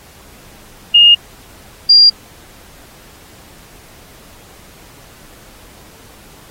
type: tone pair in turn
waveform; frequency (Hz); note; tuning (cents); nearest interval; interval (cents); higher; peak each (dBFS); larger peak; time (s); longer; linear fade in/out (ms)
sine; 2842 / 4780; F7 / D8; +30 / +30; major sixth; 900; second; -3; neither; 0.94-1.15 / 1.89-2.1; neither; 10
effects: pink hiss -42 dBFS RMS until 6.5 s + AAC 48 kbps